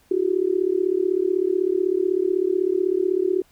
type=tone with amplitude modulation; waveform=sine; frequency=370 Hz; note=F#4; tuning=in tune; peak=-14 dBFS; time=0.11-3.42 s; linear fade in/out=5 ms; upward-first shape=sine; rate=36 Hz; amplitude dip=95%; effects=pink hiss -59 dBFS RMS until 3.51 s